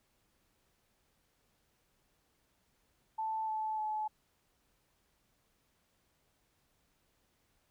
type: tone with pitch steps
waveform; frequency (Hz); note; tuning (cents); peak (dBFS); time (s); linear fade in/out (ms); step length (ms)
sine; 880 / 869.4 / 858.9; A5 / A5 / A5; 0 / -21 / -42; -33; 3.18-4.08; 10; 300
effects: pink hiss -75 dBFS RMS until 7.7 s